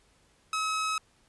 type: tone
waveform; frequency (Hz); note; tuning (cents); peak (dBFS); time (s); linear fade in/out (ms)
sawtooth; 1282; E6; -49; -24; 0.53-0.98; 2
effects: pink hiss -65 dBFS RMS until 1.28 s + resampled to 24000 Hz